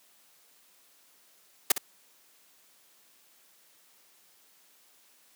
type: noise with echo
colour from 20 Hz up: white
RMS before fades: -20 dBFS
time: 1.7-1.72 s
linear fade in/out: 5 ms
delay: 61 ms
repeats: 1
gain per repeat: -11 dB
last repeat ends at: 1.781 s
effects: white hiss -62 dBFS RMS until 5.35 s + high-pass 200 Hz 12 dB/octave